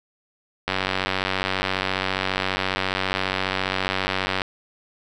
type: click train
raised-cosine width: 0.3 ms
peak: -6 dBFS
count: 355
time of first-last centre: 0.68-4.418 s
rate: 94.7 Hz
effects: none